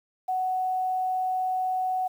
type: tone with quantisation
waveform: sine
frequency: 744 Hz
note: F#5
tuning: 9 cents sharp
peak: -24 dBFS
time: 0.28-2.08 s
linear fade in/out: 10 ms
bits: 9
effects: none